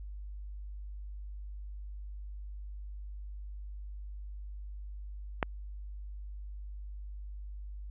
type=click; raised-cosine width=0.5 ms; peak=-12 dBFS; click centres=5.428 s; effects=added 50 Hz sine -40 dBFS peak until 7.9 s + resampled to 8000 Hz